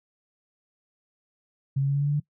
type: tone with pitch steps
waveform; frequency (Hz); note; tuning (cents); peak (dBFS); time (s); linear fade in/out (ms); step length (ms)
sine; 136.5 / 138.25 / 140.01 / 141.8 / 143.62 / 145.45 / 147.31; C#3 / C#3 / C#3 / C#3 / D3 / D3 / D3; -26 / -4 / +18 / +40 / -38 / -16 / +6; -21; 1.76-2.201; 10; 63
effects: noise-tail reverb RT60 0.1 s tail -21 dB re dry